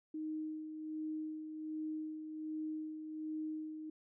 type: tone with tremolo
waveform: sine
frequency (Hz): 311.1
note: D#4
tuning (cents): 0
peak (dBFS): -37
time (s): 0.14-3.9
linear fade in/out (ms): 5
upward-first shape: sine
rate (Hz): 1.3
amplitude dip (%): 50
effects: none